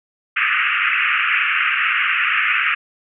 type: band-pass noise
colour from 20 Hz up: white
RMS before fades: -18 dBFS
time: 0.36-2.75 s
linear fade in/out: 10 ms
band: 1200 to 2800 Hz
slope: 96 dB/octave
effects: none